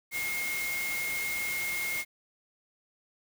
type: tone in noise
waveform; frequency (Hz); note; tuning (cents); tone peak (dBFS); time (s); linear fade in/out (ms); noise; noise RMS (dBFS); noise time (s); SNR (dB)
sine; 2145; C7; +42; -31; 0.11-2.05; 50; white; -37; 0.11-2.05; +3
effects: none